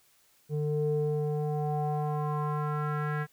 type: tone with low-pass filter sweep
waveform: square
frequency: 149.7 Hz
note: D3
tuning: 33 cents sharp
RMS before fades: -30 dBFS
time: 0.49-3.27 s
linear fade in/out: 50 ms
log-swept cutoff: 360 to 1700 Hz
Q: 4.1
effects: white hiss -65 dBFS RMS until 3.32 s